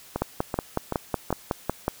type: two click trains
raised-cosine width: 1 ms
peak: -9 / -12 dBFS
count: 10 / 4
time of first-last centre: 0.22-1.881 / 0.16-1.305 s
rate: 5.42 / 2.62 Hz
effects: white hiss -49 dBFS RMS until 2 s